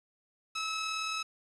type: tone with amplitude modulation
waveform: 15% pulse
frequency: 1296 Hz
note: E6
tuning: 30 cents flat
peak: -25 dBFS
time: 0.55-1.23 s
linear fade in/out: 10 ms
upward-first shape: sine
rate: 38.9 Hz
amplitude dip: 25%
effects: resampled to 24000 Hz + 9-bit